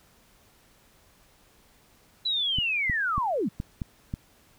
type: linear sweep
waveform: sine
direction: down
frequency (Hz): 4000 to 155.1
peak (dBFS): -24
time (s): 2.25-3.49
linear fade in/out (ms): 10
type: clicks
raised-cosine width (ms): 5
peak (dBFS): -18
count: 6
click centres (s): 2.586 / 2.898 / 3.18 / 3.601 / 3.818 / 4.139
effects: pink hiss -60 dBFS RMS until 4.58 s